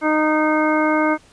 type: harmonic tone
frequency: 308.1 Hz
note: D#4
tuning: 17 cents flat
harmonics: 1 / 2 / 3 / 4 / 5 / 7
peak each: -18 / -21 / -23 / -24 / -25 / -26 dBFS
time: 0.01-1.18 s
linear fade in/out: 50 ms
effects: pink hiss -51 dBFS RMS until 1.32 s + resampled to 22050 Hz